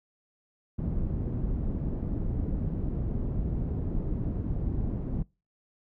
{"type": "low-pass noise", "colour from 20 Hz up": "pink", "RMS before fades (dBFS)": -30, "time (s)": [0.78, 5.23], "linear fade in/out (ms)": 10, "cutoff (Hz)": 240, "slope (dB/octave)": 12, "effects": ["noise-tail reverb RT60 0.3 s tail -26 dB re dry"]}